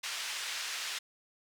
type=band-pass noise; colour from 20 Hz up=pink; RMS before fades=-38 dBFS; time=0.03-0.99 s; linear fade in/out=10 ms; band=1900 to 6600 Hz; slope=12 dB/octave; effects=none